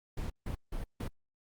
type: noise bursts at uneven times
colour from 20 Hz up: brown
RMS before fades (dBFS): -36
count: 4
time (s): 0.17-0.3 / 0.46-0.55 / 0.72-0.84 / 1-1.08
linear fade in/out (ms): 5
effects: Opus 48 kbps